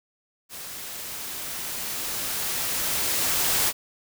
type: noise with level ramp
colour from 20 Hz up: white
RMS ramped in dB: -38 to -22 dBFS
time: 0.49-3.73 s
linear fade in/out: 50 ms
effects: none